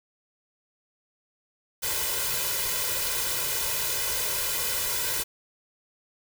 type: noise with comb filter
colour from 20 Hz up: white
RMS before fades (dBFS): -28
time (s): 1.82-5.24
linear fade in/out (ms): 20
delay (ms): 2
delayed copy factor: +1
effects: none